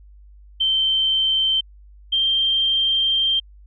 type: tone pair in turn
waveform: sine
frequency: 3112 / 3163 Hz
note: G7 / G7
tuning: -13 / +15 cents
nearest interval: unison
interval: 28 cents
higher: second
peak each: -16 dBFS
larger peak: neither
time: 0.6-1.61 / 2.12-3.4 s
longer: second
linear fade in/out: 10 ms
effects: added 50 Hz sine -43 dBFS peak until 3.66 s